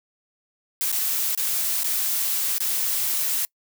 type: noise with dropouts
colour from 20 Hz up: blue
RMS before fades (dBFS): -24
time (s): 0.81-3.45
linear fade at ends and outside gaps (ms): 0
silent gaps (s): 0.917-0.926 / 1.35-1.375 / 1.833-1.844 / 2.581-2.604
effects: noise-tail reverb RT60 0.1 s tail -26 dB re dry